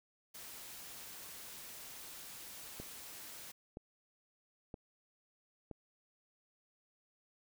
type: noise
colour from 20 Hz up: white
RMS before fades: -50 dBFS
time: 0.34-3.52 s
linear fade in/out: 10 ms
type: click train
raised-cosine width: 2 ms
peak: -32 dBFS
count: 4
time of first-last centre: 2.8-5.713 s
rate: 1.03 Hz
effects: none